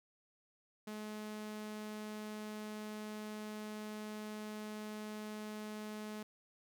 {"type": "tone", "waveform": "sawtooth", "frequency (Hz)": 213, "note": "G#3", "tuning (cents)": 44, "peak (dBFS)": -39, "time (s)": [0.87, 6.23], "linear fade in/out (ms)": 5, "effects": []}